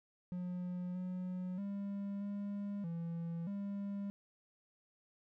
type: tone with pitch steps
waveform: triangle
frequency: 179.4 / 182.5 / 200 / 202.3 / 167.9 / 200.3 Hz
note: F3 / F#3 / G3 / G#3 / E3 / G3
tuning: +47 / -24 / +35 / -45 / +32 / +38 cents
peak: -36 dBFS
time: 0.32-4.1 s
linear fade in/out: 0 ms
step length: 630 ms
effects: none